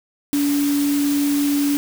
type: tone in noise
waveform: sine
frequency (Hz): 286.6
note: D4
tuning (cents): -42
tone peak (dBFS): -16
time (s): 0.33-1.77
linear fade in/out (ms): 0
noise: white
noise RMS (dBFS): -29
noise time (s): 0.33-1.77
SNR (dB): +10
effects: none